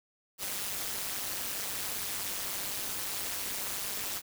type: noise with amplitude modulation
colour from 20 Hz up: white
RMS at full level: -32 dBFS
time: 0.38-4.22 s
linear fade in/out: 50 ms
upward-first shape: sine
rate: 201 Hz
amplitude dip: 85%
effects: none